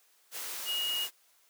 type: tone in noise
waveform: sine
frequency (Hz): 2876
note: F#7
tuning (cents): -50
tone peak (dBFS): -30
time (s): 0.65-1.08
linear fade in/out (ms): 50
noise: white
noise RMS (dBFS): -39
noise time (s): 0.31-1.11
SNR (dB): +6
effects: white hiss -66 dBFS RMS until 1.49 s + high-pass 400 Hz 12 dB/octave